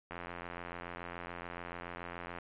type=click train; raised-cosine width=0.5 ms; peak=-27 dBFS; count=199; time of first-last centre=0.11-2.386 s; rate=87 Hz; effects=resampled to 8000 Hz